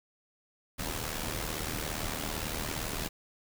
pink noise with amplitude modulation, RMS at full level -32 dBFS, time 0.78-3.09 s, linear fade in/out 20 ms, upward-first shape sine, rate 77.7 Hz, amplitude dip 70%, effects none

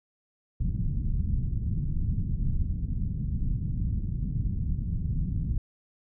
pink low-pass noise, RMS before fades -28 dBFS, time 0.6-5.58 s, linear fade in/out 2 ms, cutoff 180 Hz, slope 24 dB/octave, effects none

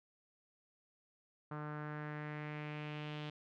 sawtooth tone with low-pass filter sweep, 150.3 Hz, D3, 40 cents sharp, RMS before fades -44 dBFS, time 1.51-3.3 s, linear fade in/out 5 ms, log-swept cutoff 1300 to 3300 Hz, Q 2.9, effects none

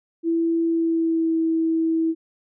sine tone with pitch glide, 331.8 to 325.2 Hz, E4 to E4, +11 to -23 cents, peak -18 dBFS, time 0.23-2.15 s, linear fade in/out 50 ms, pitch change -34 cents, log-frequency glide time 0.64-1.37 s, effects none

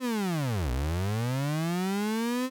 35% pulse linear two-way sweep, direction down then up, 261.6 to 59.4 to 261.6 Hz, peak -25 dBFS, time 0-2.5 s, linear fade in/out 50 ms, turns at 0.71 s, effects none

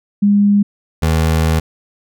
sine / 25% pulse tone pair in turn, 203.4 / 79.93 Hz, G#3 / D#2, -36 / +47 cents, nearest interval octave + major third, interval 1617 cents, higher first, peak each -8 dBFS, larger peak neither, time 0.22-0.63 / 1.02-1.6 s, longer second, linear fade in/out 10 ms, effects none

